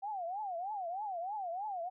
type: tone with vibrato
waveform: sine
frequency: 760 Hz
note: F#5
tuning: 46 cents sharp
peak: -36 dBFS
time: 0.02-1.9 s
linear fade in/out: 20 ms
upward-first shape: triangle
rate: 3.2 Hz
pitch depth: 250 cents each way
effects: none